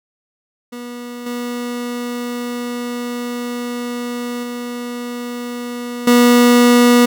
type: tone with level steps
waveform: 30% pulse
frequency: 242.3 Hz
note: B3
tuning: 33 cents flat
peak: -25 / -19 / -21 / -5 dBFS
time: 0.72-7.06 s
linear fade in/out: 10 ms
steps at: 1.26 / 4.43 / 6.07 s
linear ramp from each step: 5 ms
effects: none